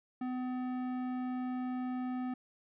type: tone with tanh clipping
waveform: triangle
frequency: 252.7 Hz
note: B3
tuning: 40 cents sharp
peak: -36 dBFS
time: 0.21-2.34 s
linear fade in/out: 5 ms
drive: 18 dB
effects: none